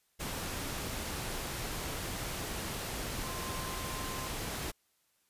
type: tone in noise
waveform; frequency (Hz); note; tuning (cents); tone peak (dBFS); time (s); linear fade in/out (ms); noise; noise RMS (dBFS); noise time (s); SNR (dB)
sine; 1044; C6; -4; -44; 3.22-4.29; 20; pink; -38; 0.19-4.72; -9
effects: white hiss -74 dBFS RMS until 5.29 s + resampled to 32000 Hz